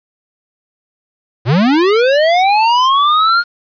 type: linear sweep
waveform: square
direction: up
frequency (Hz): 103.4 to 1431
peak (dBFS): -9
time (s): 1.45-3.44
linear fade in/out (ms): 50
effects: resampled to 11025 Hz + 7-bit